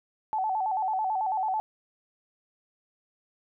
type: tone with vibrato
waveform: sine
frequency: 810 Hz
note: G#5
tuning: 43 cents flat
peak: -25 dBFS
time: 0.33-1.6 s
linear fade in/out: 0 ms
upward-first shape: square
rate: 9.1 Hz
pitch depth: 120 cents each way
effects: none